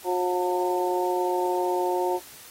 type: harmonic tone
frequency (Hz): 180.1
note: F#3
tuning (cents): -46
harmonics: 2 / 3 / 4 / 5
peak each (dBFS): -25 / -31 / -30 / -28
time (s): 0.04-2.2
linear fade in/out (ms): 50
effects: white hiss -46 dBFS RMS until 2.5 s + AAC 48 kbps